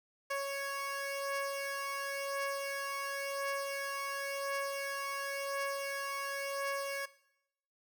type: beating tone pair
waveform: 15% pulse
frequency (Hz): 554.4 / 555.34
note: C#5 / C#5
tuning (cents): 0 / +3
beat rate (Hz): 0.94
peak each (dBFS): -30 / -36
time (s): 0.3-7.06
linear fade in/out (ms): 10
effects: noise-tail reverb RT60 0.8 s tail -18 dB re dry